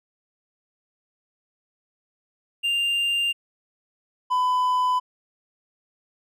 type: tone pair in turn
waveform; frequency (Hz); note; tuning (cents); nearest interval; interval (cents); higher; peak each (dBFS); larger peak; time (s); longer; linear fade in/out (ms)
triangle; 2794 / 1002.8; F7 / B5; 0 / +26; octave + tritone; 1774; first; -19 / -17; second; 2.63-3.33 / 4.3-5; neither; 20
effects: none

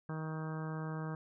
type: harmonic tone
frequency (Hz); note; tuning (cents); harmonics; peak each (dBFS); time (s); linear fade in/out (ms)
157.7; D#3; +24; 1 / 2 / 3 / 4 / 5 / 6 / 7 / 8 / 9 / 10; -38 / -47 / -48 / -52 / -53 / -52 / -52 / -52 / -59 / -52; 0.09-1.15; 2
effects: none

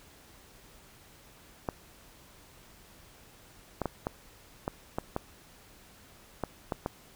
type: clicks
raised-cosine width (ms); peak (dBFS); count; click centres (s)
1; -16; 10; 1.688 / 3.817 / 3.857 / 4.069 / 4.679 / 4.985 / 5.164 / 6.437 / 6.722 / 6.861
effects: pink hiss -56 dBFS RMS until 7.15 s

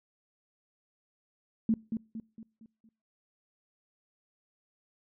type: tone with echo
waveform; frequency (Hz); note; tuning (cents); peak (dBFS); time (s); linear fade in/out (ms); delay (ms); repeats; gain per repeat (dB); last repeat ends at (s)
sine; 223.2; A3; +25; -22; 1.69-1.74; 2; 230; 5; -7; 2.89
effects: noise-tail reverb RT60 0.4 s tail -25 dB re dry

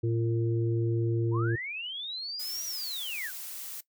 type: harmonic tone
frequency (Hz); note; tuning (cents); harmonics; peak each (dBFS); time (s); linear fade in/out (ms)
114.9; A#2; -25; 1 / 3 / 4; -27 / -30 / -38; 0.03-1.56; 10
type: linear two-way sweep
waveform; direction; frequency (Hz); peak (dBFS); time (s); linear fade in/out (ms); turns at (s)
sine; up then down; 880 to 5860 to 1397; -34; 1.31-3.32; 50; 2.65
type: noise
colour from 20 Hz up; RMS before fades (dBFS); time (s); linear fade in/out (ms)
blue; -40; 2.39-3.81; 10
effects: noise-tail reverb RT60 0.1 s tail -18 dB re dry

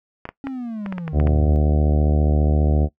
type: clicks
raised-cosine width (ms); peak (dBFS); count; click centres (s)
0.5; -15; 9; 0.254 / 0.29 / 0.47 / 0.862 / 0.925 / 0.982 / 1.079 / 1.2 / 1.272
type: linear sweep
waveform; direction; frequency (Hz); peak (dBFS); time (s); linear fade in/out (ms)
triangle; down; 277.2 to 73; -24; 0.44-1.56; 0
type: harmonic tone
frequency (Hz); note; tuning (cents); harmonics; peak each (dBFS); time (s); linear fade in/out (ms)
74.8; D2; +32; 1 / 2 / 3 / 4 / 5 / 6 / 7 / 8 / 9 / 10; -16 / -22 / -26 / -28 / -30 / -32 / -33 / -34 / -35 / -36; 1.12-2.89; 50
effects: noise-tail reverb RT60 0.1 s tail -19 dB re dry

